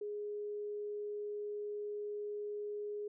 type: tone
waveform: sine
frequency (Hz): 415.3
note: G#4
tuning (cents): 0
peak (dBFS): -38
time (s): 0.01-3.08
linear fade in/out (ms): 5
effects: none